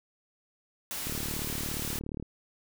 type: noise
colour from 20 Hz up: white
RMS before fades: -36 dBFS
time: 0.91-1.99 s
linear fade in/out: 0 ms
type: click train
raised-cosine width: 3 ms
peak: -24 dBFS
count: 44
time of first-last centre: 1.07-2.226 s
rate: 37.2 Hz
effects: none